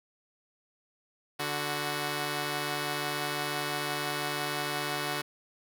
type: tone pair together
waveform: 5% pulse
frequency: 146.7 / 369.7 Hz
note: D3 / F#4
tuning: -2 / -1 cents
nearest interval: octave + major third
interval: 1601 cents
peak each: -22 dBFS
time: 1.39-5.22 s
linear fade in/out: 10 ms
effects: none